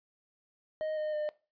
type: tone with pitch steps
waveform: triangle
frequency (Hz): 622.3 / 613 / 603.9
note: D#5 / D#5 / D5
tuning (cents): 0 / -26 / +48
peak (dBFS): -29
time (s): 0.81-1.29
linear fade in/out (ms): 0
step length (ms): 160
effects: noise-tail reverb RT60 0.3 s tail -19 dB re dry + resampled to 11025 Hz